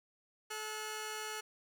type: tone pair together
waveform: 10% pulse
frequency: 432.1 / 1453.4 Hz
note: A4 / F#6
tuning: -31 / -31 cents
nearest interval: octave + major sixth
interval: 2100 cents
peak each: -33 / -36 dBFS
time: 0.5-1.41 s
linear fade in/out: 10 ms
effects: none